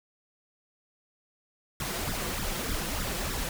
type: noise with flanger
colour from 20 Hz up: pink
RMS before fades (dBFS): -32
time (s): 1.8-3.49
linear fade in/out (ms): 2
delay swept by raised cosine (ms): 0.54 to 5.94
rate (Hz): 3.3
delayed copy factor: +1
effects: none